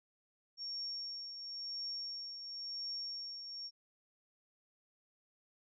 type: tone with tremolo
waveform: sine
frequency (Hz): 5520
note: F8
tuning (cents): -21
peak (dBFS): -38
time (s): 0.57-3.71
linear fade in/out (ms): 50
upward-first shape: triangle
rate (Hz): 0.96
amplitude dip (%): 55
effects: none